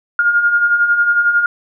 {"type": "beating tone pair", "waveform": "sine", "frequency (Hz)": [1409, 1420], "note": ["F6", "F6"], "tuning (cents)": [15, 28], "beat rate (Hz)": 11, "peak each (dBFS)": [-19, -11], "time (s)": [0.19, 1.46], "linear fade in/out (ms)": 2, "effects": []}